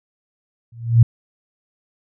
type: tone with exponential growth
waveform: sine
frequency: 116.54 Hz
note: A#2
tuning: in tune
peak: -3 dBFS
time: 0.72-1.03 s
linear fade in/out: 5 ms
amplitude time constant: 67 ms
effects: none